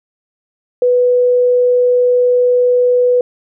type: tone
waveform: sine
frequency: 493.9 Hz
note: B4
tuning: in tune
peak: -8 dBFS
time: 0.82-3.21 s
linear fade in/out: 2 ms
effects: none